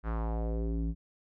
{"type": "tone with low-pass filter sweep", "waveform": "square", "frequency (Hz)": 56, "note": "A1", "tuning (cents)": 31, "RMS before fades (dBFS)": -32, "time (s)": [0.03, 0.95], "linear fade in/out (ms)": 50, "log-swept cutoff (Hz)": [1500, 210], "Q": 2.4, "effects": []}